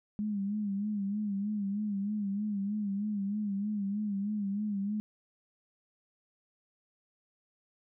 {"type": "tone with vibrato", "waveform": "sine", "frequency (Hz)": 204.3, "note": "G#3", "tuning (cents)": -28, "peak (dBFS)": -30, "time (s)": [0.19, 5], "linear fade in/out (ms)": 0, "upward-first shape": "sine", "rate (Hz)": 3.2, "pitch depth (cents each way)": 73, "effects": []}